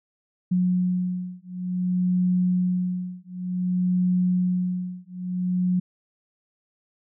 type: beating tone pair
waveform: sine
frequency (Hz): 180.9 / 181.45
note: F#3 / F#3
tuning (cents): -39 / -34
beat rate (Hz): 0.55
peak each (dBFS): -24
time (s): 0.51-5.8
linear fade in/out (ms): 10
effects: none